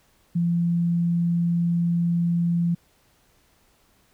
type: tone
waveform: sine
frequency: 171.1 Hz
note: F3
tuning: 35 cents flat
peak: -19 dBFS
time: 0.35-2.75 s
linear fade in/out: 10 ms
effects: pink hiss -62 dBFS RMS until 4.13 s

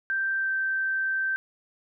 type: tone with pitch glide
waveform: sine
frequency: 1568 to 1557.2 Hz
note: G6 to G6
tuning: 0 to -12 cents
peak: -24 dBFS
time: 0.1-1.36 s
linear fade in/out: 0 ms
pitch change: -12 cents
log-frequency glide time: 0.38-0.5 s
effects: none

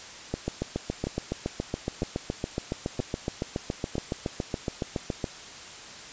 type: two click trains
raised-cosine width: 2 ms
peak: -14 / -16 dBFS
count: 36 / 4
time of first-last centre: 0.34-5.242 / 1.07-3.955 s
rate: 7.14 / 1.04 Hz
effects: white hiss -43 dBFS RMS until 6.12 s + resampled to 16000 Hz

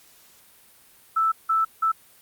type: tone bursts at uneven times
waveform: sine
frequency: 1318.5 Hz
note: E6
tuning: in tune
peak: -18 dBFS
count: 3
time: 1.16-1.32 / 1.49-1.65 / 1.82-1.92 s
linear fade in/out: 10 ms
effects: white hiss -54 dBFS RMS until 2.21 s + Opus 48 kbps

